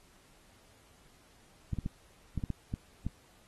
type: clicks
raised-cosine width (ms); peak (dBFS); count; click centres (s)
5; -21; 8; 1.733 / 1.787 / 1.861 / 2.377 / 2.438 / 2.503 / 2.739 / 3.066
effects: pink hiss -63 dBFS RMS until 3.47 s + AAC 32 kbps